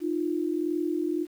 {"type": "tone pair together", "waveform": "sine", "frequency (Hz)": [307.4, 349.2], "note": ["D#4", "F4"], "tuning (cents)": [-21, 0], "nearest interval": "major second", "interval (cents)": 221, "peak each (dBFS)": -28, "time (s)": [0, 1.27], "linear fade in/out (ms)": 50, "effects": ["9-bit"]}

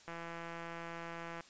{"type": "click train", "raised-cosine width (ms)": 0.5, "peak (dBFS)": -30, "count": 224, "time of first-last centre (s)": [0.08, 1.407], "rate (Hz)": 168, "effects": ["white hiss -60 dBFS RMS until 1.49 s", "resampled to 16000 Hz"]}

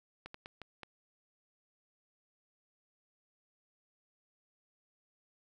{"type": "slowing click train", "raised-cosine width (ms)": 0.3, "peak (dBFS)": -29, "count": 5, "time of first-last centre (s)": [0.26, 0.833], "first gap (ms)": 84, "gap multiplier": 1.37, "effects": ["11-bit"]}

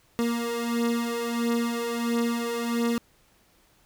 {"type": "beating tone pair", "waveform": "30% pulse", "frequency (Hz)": [233.6, 235.1], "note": ["A#3", "A#3"], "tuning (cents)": [4, 15], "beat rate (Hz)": 1.5, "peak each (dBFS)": [-27, -24], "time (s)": [0.19, 2.98], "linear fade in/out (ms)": 0, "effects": ["pink hiss -62 dBFS RMS until 3.85 s"]}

